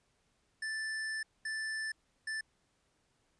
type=tone bursts at uneven times; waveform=square; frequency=1760 Hz; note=A6; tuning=in tune; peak=-36 dBFS; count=3; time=0.62-1.23 / 1.45-1.92 / 2.27-2.41 s; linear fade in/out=5 ms; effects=pink hiss -75 dBFS RMS until 3.39 s + resampled to 22050 Hz